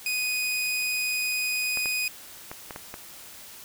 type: tone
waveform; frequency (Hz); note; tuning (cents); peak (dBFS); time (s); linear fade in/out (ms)
sawtooth; 2490; D#7; +1; -22; 0.06-2.08; 2
type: clicks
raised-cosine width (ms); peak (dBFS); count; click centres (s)
0.5; -21; 6; 1.773 / 1.858 / 2.515 / 2.708 / 2.761 / 2.941
effects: white hiss -45 dBFS RMS until 3.64 s